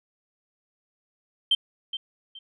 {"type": "tone with echo", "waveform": "sine", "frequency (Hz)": 3136, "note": "G7", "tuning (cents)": 0, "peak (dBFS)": -16, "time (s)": [1.51, 1.55], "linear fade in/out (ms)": 5, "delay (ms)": 420, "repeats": 2, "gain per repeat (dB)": -12, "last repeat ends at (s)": 2.39, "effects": ["tanh soft clip ceiling -13 dBFS"]}